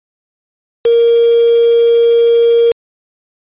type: tone with quantisation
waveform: sine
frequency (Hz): 466.7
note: A#4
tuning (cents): +2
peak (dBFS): -6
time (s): 0.85-2.72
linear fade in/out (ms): 5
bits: 3
effects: resampled to 8000 Hz